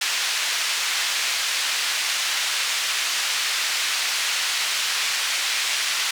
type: band-pass noise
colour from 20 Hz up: pink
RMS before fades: -24 dBFS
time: 0.01-6.11 s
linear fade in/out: 5 ms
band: 2000 to 6500 Hz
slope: 12 dB/octave
effects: none